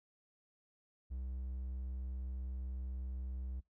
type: tone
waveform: triangle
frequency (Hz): 63.9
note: C2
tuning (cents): -40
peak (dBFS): -37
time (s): 1.1-3.61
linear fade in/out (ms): 20
effects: noise-tail reverb RT60 0.2 s tail -26 dB re dry